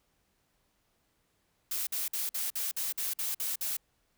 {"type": "noise bursts", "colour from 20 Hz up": "blue", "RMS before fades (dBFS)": -33, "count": 10, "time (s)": [1.71, 3.769], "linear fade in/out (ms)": 5, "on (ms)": 160, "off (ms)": 51, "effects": ["pink hiss -74 dBFS RMS until 4.17 s"]}